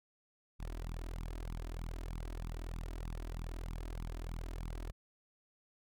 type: tone with flanger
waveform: sawtooth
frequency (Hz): 41.2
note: E1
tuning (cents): 0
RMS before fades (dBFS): -42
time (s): 0.59-4.92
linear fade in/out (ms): 20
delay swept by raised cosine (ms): 0.8 to 3.2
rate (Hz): 3.2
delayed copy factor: +0.95
effects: none